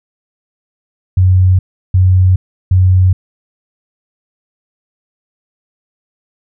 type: tone bursts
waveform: sine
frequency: 92.5 Hz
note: F#2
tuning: in tune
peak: -5 dBFS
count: 3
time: 1.17-3.13 s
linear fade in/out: 5 ms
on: 420 ms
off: 350 ms
effects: none